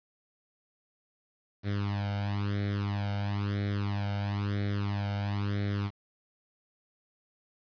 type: tone with flanger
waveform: sawtooth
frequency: 101.3 Hz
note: G#2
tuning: 43 cents flat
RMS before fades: -31 dBFS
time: 1.63-5.91 s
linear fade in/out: 50 ms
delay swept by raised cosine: 0.51 to 1.36 ms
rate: 1 Hz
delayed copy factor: +0.85
effects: resampled to 11025 Hz + 9-bit